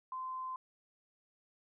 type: tone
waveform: sine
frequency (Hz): 1034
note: C6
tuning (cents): -21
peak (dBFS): -38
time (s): 0.12-0.56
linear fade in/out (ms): 2
effects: none